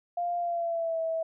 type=tone with pitch glide; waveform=sine; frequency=698.5 to 651.7 Hz; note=F5 to E5; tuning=0 to -20 cents; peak=-27 dBFS; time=0.17-1.23 s; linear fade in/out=5 ms; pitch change=-120 cents; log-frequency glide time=0.38-1 s; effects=none